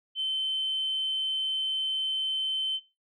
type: tone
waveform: sine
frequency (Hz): 3078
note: G7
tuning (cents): -32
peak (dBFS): -26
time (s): 0.15-2.8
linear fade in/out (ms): 50
effects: noise-tail reverb RT60 0.3 s tail -19 dB re dry + tanh soft clip ceiling -22 dBFS